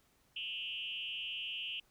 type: tone with frequency modulation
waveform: sine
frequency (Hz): 2900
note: F#7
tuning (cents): -35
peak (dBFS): -38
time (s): 0.36-1.8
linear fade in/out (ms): 5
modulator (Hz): 217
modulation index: 1.3
effects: pink hiss -71 dBFS RMS until 1.9 s

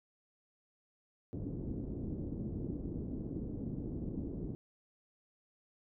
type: low-pass noise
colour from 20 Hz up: white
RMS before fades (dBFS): -40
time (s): 1.33-4.55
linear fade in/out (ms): 0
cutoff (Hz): 320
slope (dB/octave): 24
effects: none

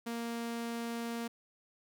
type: tone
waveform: sawtooth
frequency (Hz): 233.1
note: A#3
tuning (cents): 0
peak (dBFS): -32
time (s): 0.06-1.28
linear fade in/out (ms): 10
effects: none

